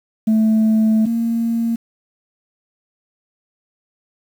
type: tone pair in turn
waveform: sine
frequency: 219.2 / 230.4 Hz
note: A3 / A#3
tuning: -6 / -20 cents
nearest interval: minor second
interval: 86 cents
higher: second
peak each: -9 / -15 dBFS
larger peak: first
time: 0.27-1.06 / 1.06-1.76 s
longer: first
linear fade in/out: 10 ms
effects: tanh soft clip ceiling -10 dBFS + 7-bit